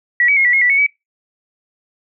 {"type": "tone with pitch steps", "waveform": "sine", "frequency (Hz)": [1935, 2274, 2155, 1954, 2160, 1964, 2211, 2280], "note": ["B6", "C#7", "C#7", "B6", "C#7", "B6", "C#7", "C#7"], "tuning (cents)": [-36, 44, -49, -19, -45, -10, -5, 48], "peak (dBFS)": -10, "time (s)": [0.2, 0.864], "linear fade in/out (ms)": 2, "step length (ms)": 83, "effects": ["noise-tail reverb RT60 0.2 s tail -23 dB re dry"]}